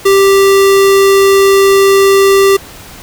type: tone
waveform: square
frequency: 392.2 Hz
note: G4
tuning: 1 cent sharp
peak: -5 dBFS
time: 0.05-2.57 s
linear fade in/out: 10 ms
effects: pink hiss -32 dBFS RMS until 3.02 s